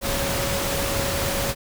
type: tone in noise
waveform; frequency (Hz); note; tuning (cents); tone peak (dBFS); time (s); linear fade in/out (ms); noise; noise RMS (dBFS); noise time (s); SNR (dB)
sine; 554.4; C#5; 0; -29; 0.01-1.55; 50; pink; -25; 0.01-1.55; -7
effects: none